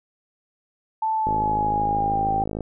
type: tone with pitch glide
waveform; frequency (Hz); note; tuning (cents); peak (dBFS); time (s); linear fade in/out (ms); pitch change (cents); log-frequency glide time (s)
sine; 880 to 784; A5 to G5; 0 to 0; -20; 1.02-2.44; 5; -200; 1.14-2.32
type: click train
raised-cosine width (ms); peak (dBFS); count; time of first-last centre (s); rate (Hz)
2; -15; 72; 1.27-2.607; 53.1
effects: none